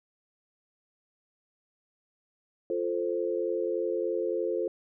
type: chord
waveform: sine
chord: F major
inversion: none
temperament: equal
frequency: 349.2 / 440 / 523.3 Hz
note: F4 / A4 / C5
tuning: 0 / 0 / 0 cents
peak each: -31 / -31 / -32 dBFS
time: 2.7-4.68 s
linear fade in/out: 2 ms
effects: none